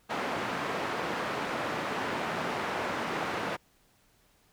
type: band-pass noise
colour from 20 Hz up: white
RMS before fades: -33 dBFS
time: 0.09-3.57 s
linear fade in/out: 20 ms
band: 150 to 1400 Hz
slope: 12 dB/octave
effects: pink hiss -66 dBFS RMS until 4.52 s